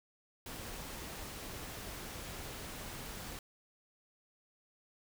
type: noise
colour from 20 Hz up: pink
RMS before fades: -45 dBFS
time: 0.46-3.39 s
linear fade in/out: 2 ms
effects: none